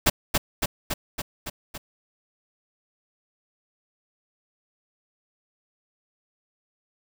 pink noise with echo, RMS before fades -17 dBFS, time 0.06-0.1 s, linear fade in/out 10 ms, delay 280 ms, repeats 6, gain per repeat -3 dB, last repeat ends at 1.78 s, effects none

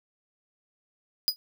45% pulse tone with exponential decay, 4939 Hz, D#8, 14 cents flat, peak -16 dBFS, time 1.28-1.36 s, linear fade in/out 0 ms, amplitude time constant 17 ms, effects none

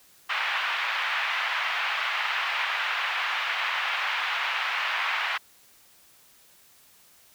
white band-pass noise, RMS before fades -28 dBFS, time 0.29-5.38 s, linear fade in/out 10 ms, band 860 to 2800 Hz, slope 24 dB/octave, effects white hiss -57 dBFS RMS until 7.34 s

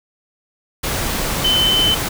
sine tone in noise, 3051 Hz, G7, 48 cents flat, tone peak -13 dBFS, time 1.44-1.95 s, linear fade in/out 10 ms, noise pink, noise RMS -21 dBFS, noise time 0.83-2.09 s, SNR +5 dB, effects none

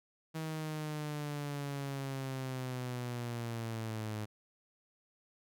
sawtooth linear sweep, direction down, 160 to 105.9 Hz, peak -33 dBFS, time 0.34-4.26 s, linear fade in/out 20 ms, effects none

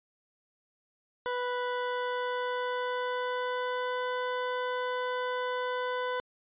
20% pulse tone with pitch glide, 493.9 to 499.9 Hz, B4 to B4, 0 to +21 cents, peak -25 dBFS, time 1.26-6.2 s, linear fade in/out 0 ms, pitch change +21 cents, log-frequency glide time 1.63-4.05 s, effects resampled to 8000 Hz

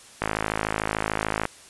click train, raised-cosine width 0.5 ms, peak -8 dBFS, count 67, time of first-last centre 0.22-1.454 s, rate 53.5 Hz, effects white hiss -48 dBFS RMS until 1.69 s + resampled to 24000 Hz

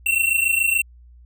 square tone pair together, 2703 / 2730 Hz, E7 / F7, +43 / -40 cents, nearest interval unison, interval 17 cents, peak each -20 / -21 dBFS, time 0.06-0.82 s, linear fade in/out 5 ms, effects added 60 Hz sine -44 dBFS peak until 1.25 s

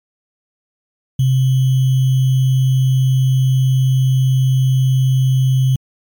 sine tone with sample-and-hold, 130.81 Hz, C3, in tune, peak -10 dBFS, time 1.19-5.76 s, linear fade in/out 5 ms, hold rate 3150 Hz, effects MP3 96 kbps

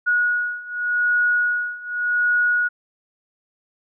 sine beating tone pair, 1454 / 1454.86 Hz, F#6 / F#6, -31 / -30 cents, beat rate 0.86 Hz, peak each -22 / -20 dBFS, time 0.06-2.69 s, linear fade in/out 20 ms, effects none

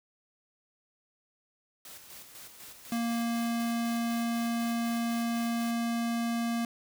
white noise with tremolo, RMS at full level -47 dBFS, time 1.85-5.71 s, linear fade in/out 2 ms, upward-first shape square, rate 4 Hz, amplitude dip 45%
square tone, 233.1 Hz, A#3, in tune, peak -29 dBFS, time 2.92-6.65 s, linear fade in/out 2 ms
effects none

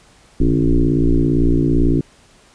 sine tone with frequency modulation, 145.9 Hz, D3, 11 cents flat, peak -11 dBFS, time 0.4-2.01 s, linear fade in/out 5 ms, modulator 57.8 Hz, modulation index 3.6, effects pink hiss -50 dBFS RMS until 2.54 s + resampled to 22050 Hz

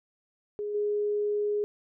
sine tone with level steps, 415.3 Hz, G#4, in tune, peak -30 / -25 dBFS, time 0.59-1.64 s, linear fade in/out 0 ms, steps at 0.74 s, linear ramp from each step 10 ms, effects none

